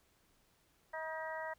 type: harmonic tone with a mistuned harmonic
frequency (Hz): 318.1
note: D#4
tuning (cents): +38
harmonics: 2 / 3 / 4 / 5 / 6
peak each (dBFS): -43 / -44 / -51 / -48 / -46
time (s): 0.93-1.54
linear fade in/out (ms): 10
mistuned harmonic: 4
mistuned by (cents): -23
effects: pink hiss -72 dBFS RMS until 1.58 s